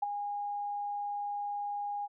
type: tone with ADSR envelope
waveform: sine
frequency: 818 Hz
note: G#5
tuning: 26 cents flat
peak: -25 dBFS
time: 0.02-2.08 s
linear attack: 10 ms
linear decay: 14 ms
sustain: -8 dB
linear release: 36 ms
effects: none